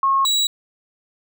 sine / 35% pulse tone pair in turn, 1086 / 3894 Hz, C#6 / B7, -36 / -25 cents, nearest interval octave + minor seventh, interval 2211 cents, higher second, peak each -14 dBFS, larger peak neither, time 0.03-0.25 / 0.25-0.47 s, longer neither, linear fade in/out 2 ms, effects none

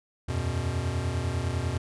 square chord, E suspended second, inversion none, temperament equal, 82.41 / 92.5 / 123.47 Hz, E2 / F#2 / B2, 0 / 0 / 0 cents, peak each -32 dBFS, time 0.28-1.78 s, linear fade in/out 10 ms, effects resampled to 24000 Hz

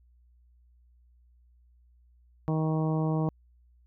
harmonic tone, 157.5 Hz, D#3, 21 cents sharp, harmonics 1 / 2 / 3 / 4 / 5 / 6 / 7, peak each -26 / -32 / -36 / -38 / -40 / -42 / -43 dBFS, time 2.48-3.29 s, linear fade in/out 0 ms, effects added 60 Hz sine -58 dBFS peak until 3.86 s

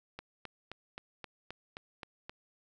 click train, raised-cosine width 0.3 ms, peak -26 dBFS, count 9, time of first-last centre 0.19-2.295 s, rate 3.8 Hz, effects none

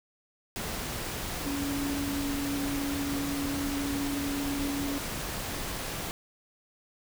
sine tone in noise, 281.6 Hz, C#4, 27 cents sharp, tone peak -30 dBFS, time 1.46-4.98 s, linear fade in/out 0 ms, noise pink, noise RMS -35 dBFS, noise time 0.56-6.11 s, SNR +2 dB, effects none

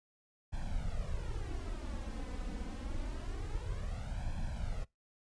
brown noise with flanger, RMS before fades -38 dBFS, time 0.52-4.85 s, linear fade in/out 20 ms, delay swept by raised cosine 1.2 to 4 ms, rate 0.26 Hz, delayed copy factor +0.8, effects noise-tail reverb RT60 0.2 s tail -23 dB re dry + resampled to 22050 Hz

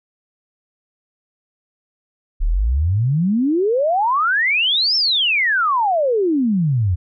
sine exponential two-way sweep, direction up then down, 33.76 to 5450 to 82.9 Hz, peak -14 dBFS, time 2.4-6.96 s, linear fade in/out 20 ms, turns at 4.96 s, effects none

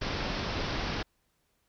pink low-pass noise, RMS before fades -33 dBFS, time 0.01-1.03 s, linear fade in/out 10 ms, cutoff 5600 Hz, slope 96 dB/octave, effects pink hiss -74 dBFS RMS until 1.68 s

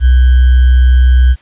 sine tone with sample-and-hold, 63.1 Hz, B1, 38 cents sharp, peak -3 dBFS, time 0-1.36 s, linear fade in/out 50 ms, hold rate 1575 Hz, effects white hiss -46 dBFS RMS until 1.41 s + resampled to 8000 Hz

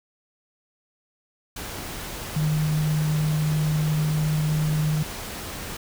sine tone in noise, 153.4 Hz, D#3, 24 cents flat, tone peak -20 dBFS, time 2.36-5.03 s, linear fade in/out 5 ms, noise pink, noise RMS -34 dBFS, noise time 1.56-5.77 s, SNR +11 dB, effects none

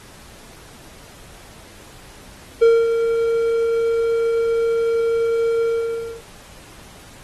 triangle tone with ADSR envelope, 460 Hz, A#4, 23 cents flat, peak -6 dBFS, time 2.61-6.23 s, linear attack 16 ms, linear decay 240 ms, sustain -8 dB, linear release 580 ms, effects pink hiss -44 dBFS RMS until 7.23 s + AAC 32 kbps

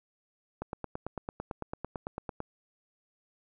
click train, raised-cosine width 1 ms, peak -21 dBFS, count 17, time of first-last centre 0.62-2.404 s, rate 8.97 Hz, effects none

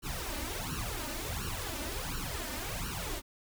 pink noise with flanger, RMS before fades -37 dBFS, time 0.02-3.22 s, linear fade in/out 50 ms, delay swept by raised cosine 0.7 to 3.4 ms, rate 1.4 Hz, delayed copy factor +0.9, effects none

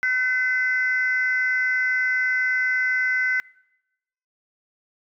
sine tone pair together, 1523 / 2033 Hz, F#6 / B6, +50 / +50 cents, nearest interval perfect fourth, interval 500 cents, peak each -21 dBFS, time 0.03-3.4 s, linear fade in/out 0 ms, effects noise-tail reverb RT60 0.9 s tail -24 dB re dry + tanh soft clip ceiling -13 dBFS

